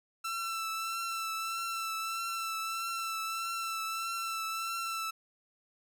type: tone with vibrato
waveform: sawtooth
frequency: 1335 Hz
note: E6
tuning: 22 cents sharp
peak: -30 dBFS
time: 0.24-5.11 s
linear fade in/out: 10 ms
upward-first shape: triangle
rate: 1.6 Hz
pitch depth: 28 cents each way
effects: none